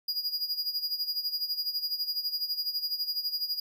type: tone with tremolo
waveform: square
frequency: 4871 Hz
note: D#8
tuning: 38 cents flat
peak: -27 dBFS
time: 0.08-3.6 s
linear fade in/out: 5 ms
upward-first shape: sine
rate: 12 Hz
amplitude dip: 75%
effects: none